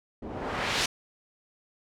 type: noise with low-pass filter sweep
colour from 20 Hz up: white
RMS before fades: -31 dBFS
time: 0.22-0.86 s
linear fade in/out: 5 ms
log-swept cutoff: 330 to 5700 Hz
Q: 0.9
effects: none